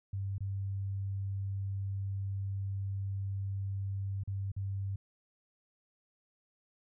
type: tone with dropouts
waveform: sine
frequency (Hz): 98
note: G2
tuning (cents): 0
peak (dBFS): -33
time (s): 0.13-4.96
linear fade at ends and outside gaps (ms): 5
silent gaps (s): 0.382-0.405 / 4.236-4.275 / 4.518-4.564
effects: none